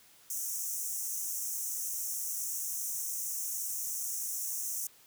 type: high-pass noise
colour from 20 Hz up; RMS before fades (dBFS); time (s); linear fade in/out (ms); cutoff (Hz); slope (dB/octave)
pink; -36; 0.3-4.87; 2; 5700; 96
effects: white hiss -60 dBFS RMS until 5.06 s